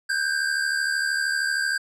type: tone pair together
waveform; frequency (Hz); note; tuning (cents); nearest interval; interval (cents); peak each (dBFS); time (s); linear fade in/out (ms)
square; 1524 / 1597; G6 / G6; -49 / +32; minor second; 81; -29 / -24; 0.09-1.78; 10
effects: low-pass 10000 Hz 12 dB/octave